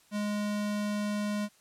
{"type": "tone", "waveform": "square", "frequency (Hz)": 207.7, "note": "G#3", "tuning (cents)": 0, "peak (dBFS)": -30, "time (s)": [0.11, 1.49], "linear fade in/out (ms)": 50, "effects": ["white hiss -63 dBFS RMS until 1.6 s", "low-pass 11000 Hz 12 dB/octave"]}